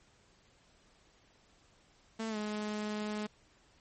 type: tone with pitch glide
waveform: sawtooth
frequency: 223 to 211.2 Hz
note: A3 to G#3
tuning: +23 to +29 cents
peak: -31 dBFS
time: 2.19-3.27 s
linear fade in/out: 10 ms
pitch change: -94 cents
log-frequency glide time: 2.29-2.37 s
effects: pink hiss -66 dBFS RMS until 3.8 s + MP3 32 kbps

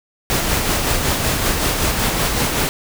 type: noise with tremolo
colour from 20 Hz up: pink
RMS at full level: -17 dBFS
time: 0.3-2.69 s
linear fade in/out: 0 ms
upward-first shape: sine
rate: 5.3 Hz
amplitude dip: 35%
effects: none

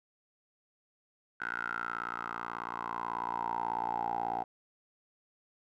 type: tone with band-pass filter sweep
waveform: 10% pulse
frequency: 58.27 Hz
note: A#1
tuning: in tune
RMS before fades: -36 dBFS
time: 1.4-4.44 s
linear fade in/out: 10 ms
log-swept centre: 1500 to 760 Hz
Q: 8.3
effects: none

